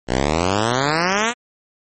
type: exponential sweep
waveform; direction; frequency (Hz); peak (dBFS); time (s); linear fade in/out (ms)
5% pulse; up; 58.27 to 248; -5; 0.07-1.34; 50
effects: MP3 32 kbps